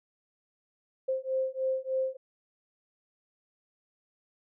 sine beating tone pair, 523 / 526.3 Hz, C5 / C5, -1 / +10 cents, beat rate 3.3 Hz, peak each -31 dBFS, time 1.08-2.17 s, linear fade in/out 10 ms, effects none

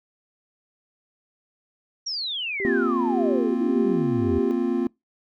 sine exponential sweep, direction down, 5740 to 77.78 Hz, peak -26 dBFS, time 2.06-4.39 s, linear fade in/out 10 ms
sine tone with tremolo, 392 Hz, G4, in tune, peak -23 dBFS, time 2.6-4.51 s, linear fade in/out 0 ms, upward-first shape sine, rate 1.8 Hz, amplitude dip 100%
triangle chord, Bb suspended second, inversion none, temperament equal, 233.1 / 261.6 / 349.2 Hz, Bb3 / C4 / F4, 0 / 0 / 0 cents, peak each -24 / -23 / -23 dBFS, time 2.65-4.87 s, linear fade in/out 0 ms
effects noise-tail reverb RT60 0.2 s tail -25 dB re dry

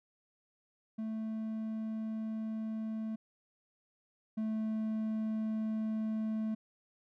triangle tone pair in turn, 220 / 218.6 Hz, A3 / A3, 0 / -11 cents, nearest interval unison, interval 11 cents, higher first, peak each -33 / -30 dBFS, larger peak second, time 0.98-3.16 / 4.37-6.55 s, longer neither, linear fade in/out 10 ms, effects none

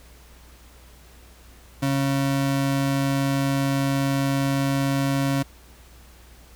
square ring-modulated tone, 206.2 Hz, G#3, 12 cents flat, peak -18 dBFS, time 1.82-5.43 s, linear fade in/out 10 ms, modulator 68.8 Hz, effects added 60 Hz sine -48 dBFS peak until 6.55 s + pink hiss -52 dBFS RMS until 6.55 s

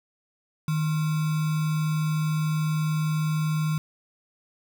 sine tone with sample-and-hold, 155.56 Hz, D#3, in tune, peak -22 dBFS, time 0.68-3.78 s, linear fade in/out 2 ms, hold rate 1225 Hz, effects none

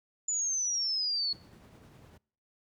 sine exponential sweep, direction down, 7040 to 4342 Hz, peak -28 dBFS, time 0.28-1.33 s, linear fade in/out 5 ms
brown noise with tremolo, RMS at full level -47 dBFS, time 1.32-2.18 s, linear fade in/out 10 ms, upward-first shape triangle, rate 9.9 Hz, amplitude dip 35%
effects noise-tail reverb RT60 0.6 s tail -26 dB re dry + high-pass 100 Hz 12 dB/octave

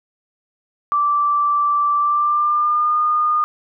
sine tone with pitch glide, 1168 to 1220.4 Hz, D6 to D#6, -10 to -34 cents, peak -14 dBFS, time 0.92-3.44 s, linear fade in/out 0 ms, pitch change +76 cents, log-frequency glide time 1.96-2.99 s, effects none

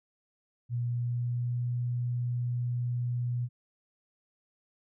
sine tone with pitch glide, 120.4 to 121.87 Hz, B2 to B2, -44 to -23 cents, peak -28 dBFS, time 0.69-3.49 s, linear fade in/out 50 ms, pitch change +21 cents, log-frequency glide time 0.88-1.64 s, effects none

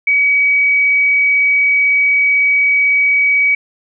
sine tone, 2269 Hz, C#7, 40 cents sharp, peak -9 dBFS, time 0.07-3.55 s, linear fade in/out 5 ms, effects none

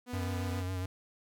sawtooth tone, 246.8 Hz, B3, 1 cent flat, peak -35 dBFS, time 0.06-0.64 s, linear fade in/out 50 ms
square tone with vibrato, 92.5 Hz, F#2, in tune, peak -34 dBFS, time 0.13-0.86 s, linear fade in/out 5 ms, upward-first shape sine, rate 7.2 Hz, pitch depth 36 cents each way
effects none

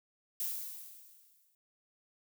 violet noise with exponential decay, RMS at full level -34 dBFS, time 0.4-1.55 s, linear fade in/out 2 ms, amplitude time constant 250 ms, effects none

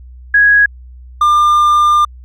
sine / triangle tone pair in turn, 1661.2 / 1199.1 Hz, G#6 / D6, 0 / +36 cents, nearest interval tritone, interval 564 cents, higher first, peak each -5 dBFS, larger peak neither, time 0.34-0.66 / 1.21-2.05 s, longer second, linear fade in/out 5 ms, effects added 62 Hz sine -32 dBFS peak until 2.24 s

